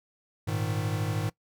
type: chord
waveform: square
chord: Ab suspended second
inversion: none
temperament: equal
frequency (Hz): 103.83 / 116.54 / 155.56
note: Ab2 / Bb2 / Eb3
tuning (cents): 0 / 0 / 0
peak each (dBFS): -31 / -35 / -33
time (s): 0.47-1.3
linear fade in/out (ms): 10
effects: noise-tail reverb RT60 0.1 s tail -21 dB re dry